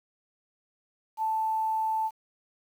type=tone with quantisation; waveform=sine; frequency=880 Hz; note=A5; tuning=in tune; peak=-25 dBFS; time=1.17-2.11 s; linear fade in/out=50 ms; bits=9; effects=none